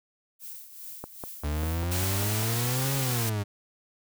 violet noise with tremolo, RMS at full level -40 dBFS, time 0.39-2.15 s, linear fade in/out 50 ms, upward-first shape triangle, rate 2.5 Hz, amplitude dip 70%
click train, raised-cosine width 1 ms, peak -22 dBFS, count 8, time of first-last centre 1.04-2.426 s, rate 5.05 Hz
40% pulse exponential two-way sweep, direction up then down, 71.9 to 138.59 to 99.6 Hz, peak -26 dBFS, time 1.43-3.44 s, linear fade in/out 20 ms, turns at 2.95 s
white noise, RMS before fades -32 dBFS, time 1.91-3.3 s, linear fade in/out 10 ms
effects none

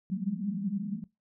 white band-pass noise, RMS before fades -33 dBFS, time 0.1-1.04 s, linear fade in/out 0 ms, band 180 to 210 Hz, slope 96 dB/octave, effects noise-tail reverb RT60 0.2 s tail -20 dB re dry

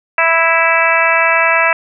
harmonic tone, 329.6 Hz, E4, in tune, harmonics 2 / 3 / 4 / 5 / 6 / 7 / 8, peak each -17 / -17 / -17 / -17 / -17 / -17 / -17 dBFS, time 0.18-1.73 s, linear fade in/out 2 ms, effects none

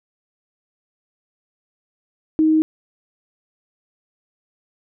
sine tone, 314 Hz, D#4, 16 cents sharp, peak -12 dBFS, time 2.39-2.62 s, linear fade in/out 0 ms, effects none

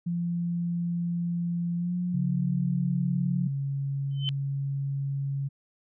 sine tone with pitch glide, 172.3 to 178.07 Hz, F3 to F3, -23 to +34 cents, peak -26 dBFS, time 0.06-3.48 s, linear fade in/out 10 ms, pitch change +57 cents, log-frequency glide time 1.77-1.94 s
sine tone, 138.59 Hz, C#3, in tune, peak -27 dBFS, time 2.13-5.49 s, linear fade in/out 20 ms
sine tone with exponential growth, 3064 Hz, G7, 40 cents flat, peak -24 dBFS, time 4.11-4.29 s, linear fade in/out 0 ms, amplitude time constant 37 ms
effects none

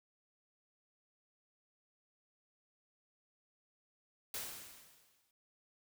white noise with exponential decay, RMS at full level -40 dBFS, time 4.34-5.31 s, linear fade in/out 2 ms, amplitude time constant 210 ms, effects none

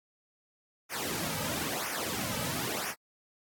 pink noise with flanger, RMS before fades -34 dBFS, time 0.89-2.95 s, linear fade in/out 50 ms, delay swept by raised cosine 0.24 to 2.84 ms, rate 1 Hz, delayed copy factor -0.85, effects high-pass 100 Hz 12 dB/octave + AAC 64 kbps

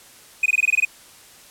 triangle tone bursts, 2489 Hz, D#7, in tune, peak -12 dBFS, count 9, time 0.43-0.851 s, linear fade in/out 5 ms, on 29 ms, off 20 ms, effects white hiss -47 dBFS RMS until 1.5 s + low-pass 12000 Hz 12 dB/octave

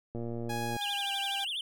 click train, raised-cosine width 2 ms, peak -25 dBFS, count 73, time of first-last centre 0.15-0.765 s, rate 117 Hz
sawtooth tone with pitch glide, 830.6 to 792.6 Hz, G#5 to G5, 0 to +19 cents, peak -31 dBFS, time 0.49-1.45 s, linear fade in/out 10 ms, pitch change -81 cents, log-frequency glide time 0.69-1.13 s
triangle tone with vibrato, 3136 Hz, G7, in tune, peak -31 dBFS, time 0.81-1.61 s, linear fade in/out 2 ms, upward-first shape triangle, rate 12 Hz, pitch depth 260 cents each way
effects none

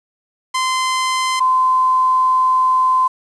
sawtooth / sine tone pair in turn, 1035 / 1029.9 Hz, C6 / C6, -19 / -28 cents, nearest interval unison, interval 9 cents, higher first, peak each -12 / -11 dBFS, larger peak second, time 0.54-1.4 / 1.4-3.08 s, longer second, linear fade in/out 10 ms, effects resampled to 22050 Hz + 7-bit

